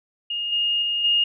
sine tone with level steps, 2844 Hz, F7, 31 cents sharp, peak -24 / -19 / -21 / -16 dBFS, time 0.3-1.24 s, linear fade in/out 5 ms, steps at 0.52 / 0.82 / 1.04 s, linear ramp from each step 5 ms, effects none

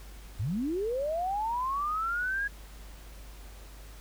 sine linear sweep, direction up, 82.41 to 1665 Hz, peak -28 dBFS, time 0.39-2.48 s, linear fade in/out 10 ms, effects added 50 Hz sine -45 dBFS peak until 4 s + pink hiss -53 dBFS RMS until 4 s

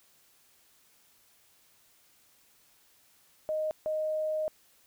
sine tone bursts at uneven times, 621 Hz, D#5, 3 cents flat, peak -28 dBFS, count 2, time 3.49-3.71 / 3.86-4.48 s, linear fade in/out 0 ms, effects white hiss -64 dBFS RMS until 4.86 s

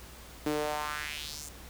sawtooth tone with high-pass filter sweep, 149.9 Hz, D3, 36 cents sharp, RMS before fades -35 dBFS, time 0.46-1.49 s, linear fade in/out 5 ms, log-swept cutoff 300 to 7700 Hz, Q 2.5, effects added 60 Hz sine -50 dBFS peak until 1.69 s + pink hiss -50 dBFS RMS until 1.69 s

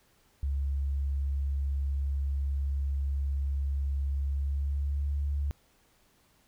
sine tone with pitch glide, 69.3 to 71.33 Hz, C#2 to D2, 0 to -50 cents, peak -27 dBFS, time 0.43-5.51 s, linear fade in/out 0 ms, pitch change +50 cents, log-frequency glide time 4.24-5.15 s, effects pink hiss -66 dBFS RMS until 6.47 s

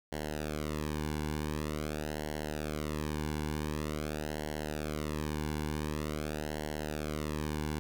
sawtooth tone with flanger, 75.9 Hz, D#2, 42 cents flat, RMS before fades -36 dBFS, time 0.12-7.79 s, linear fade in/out 0 ms, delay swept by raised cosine 0.81 to 1.59 ms, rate 0.46 Hz, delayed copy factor -1, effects none

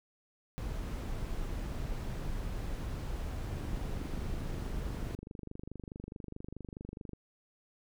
brown noise, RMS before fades -37 dBFS, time 0.58-5.15 s, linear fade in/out 0 ms
click train, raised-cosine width 3 ms, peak -30 dBFS, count 90, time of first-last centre 3.53-7.133 s, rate 24.7 Hz
effects none

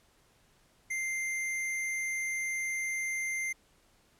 square tone, 2093 Hz, C7, in tune, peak -32 dBFS, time 0.9-3.53 s, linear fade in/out 10 ms, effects pink hiss -66 dBFS RMS until 4.19 s + low-pass 12000 Hz 12 dB/octave

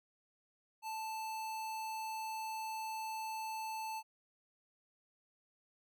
square tone, 880 Hz, A5, in tune, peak -40 dBFS, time 0.82-4.03 s, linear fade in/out 50 ms, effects none

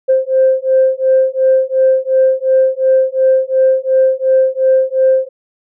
sine beating tone pair, 523.3 / 526.1 Hz, C5 / C5, 0 / +9 cents, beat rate 2.8 Hz, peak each -11 dBFS, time 0.08-5.29 s, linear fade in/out 20 ms, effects tanh soft clip ceiling -2 dBFS

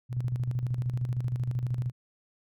sine tone with tremolo, 123.47 Hz, B2, in tune, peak -25 dBFS, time 0.09-1.92 s, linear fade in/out 50 ms, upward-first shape square, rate 13 Hz, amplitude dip 55%, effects none

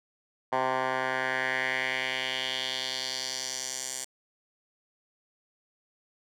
10% pulse tone with band-pass filter sweep, 130 Hz, C3, 11 cents flat, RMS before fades -31 dBFS, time 0.52-4.05 s, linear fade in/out 10 ms, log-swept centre 1000 to 7800 Hz, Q 2.5, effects none

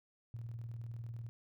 sine tone with tremolo, 115.5 Hz, A#2, 16 cents flat, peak -40 dBFS, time 0.34-1.29 s, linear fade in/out 0 ms, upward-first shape square, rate 20 Hz, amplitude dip 40%, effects none

